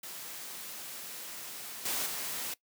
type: noise with level steps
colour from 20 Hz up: white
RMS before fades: -43 / -33 / -37 dBFS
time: 0.03-2.54 s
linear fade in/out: 5 ms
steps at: 1.85 / 2.06 s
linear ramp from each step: 5 ms
effects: noise-tail reverb RT60 0.1 s tail -20 dB re dry + high-pass 150 Hz 12 dB/octave